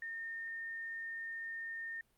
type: tone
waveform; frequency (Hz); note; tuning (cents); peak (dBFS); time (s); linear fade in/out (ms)
sine; 1824; A#6; -38; -40; 0.02-2.01; 2
effects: pink hiss -75 dBFS RMS until 2.17 s + Opus 48 kbps